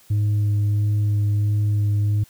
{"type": "tone with vibrato", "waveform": "sine", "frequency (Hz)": 103.83, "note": "G#2", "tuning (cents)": 0, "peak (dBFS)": -14, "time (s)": [0.1, 2.24], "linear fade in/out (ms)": 10, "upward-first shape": "sine", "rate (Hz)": 1.5, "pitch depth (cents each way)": 11, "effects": ["tanh soft clip ceiling -16 dBFS", "white hiss -53 dBFS RMS until 2.29 s"]}